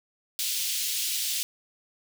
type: high-pass noise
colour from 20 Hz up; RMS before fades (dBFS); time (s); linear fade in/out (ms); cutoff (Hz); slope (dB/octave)
pink; -29; 0.39-1.43; 0; 3000; 24
effects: none